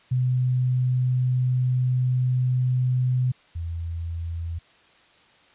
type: tone pair in turn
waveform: sine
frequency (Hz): 126.6 / 83.63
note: B2 / E2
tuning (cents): +43 / +26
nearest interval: perfect fifth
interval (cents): 717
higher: first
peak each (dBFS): -19 / -27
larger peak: first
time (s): 0.11-3.32 / 3.55-4.59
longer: first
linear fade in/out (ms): 10
effects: white hiss -56 dBFS RMS until 5.54 s + resampled to 8000 Hz